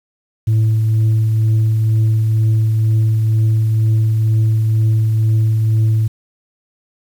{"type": "tone with tremolo", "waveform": "sine", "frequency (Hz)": 110.2, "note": "A2", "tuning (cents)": 3, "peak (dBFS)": -7, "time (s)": [0.47, 6.08], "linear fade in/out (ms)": 10, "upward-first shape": "triangle", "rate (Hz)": 2.1, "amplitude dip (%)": 35, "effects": ["tanh soft clip ceiling -9 dBFS", "7-bit"]}